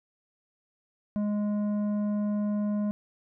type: tone with tanh clipping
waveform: sine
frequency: 207.7 Hz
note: G#3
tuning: in tune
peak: -27 dBFS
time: 1.16-2.91 s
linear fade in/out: 0 ms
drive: 9 dB
effects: none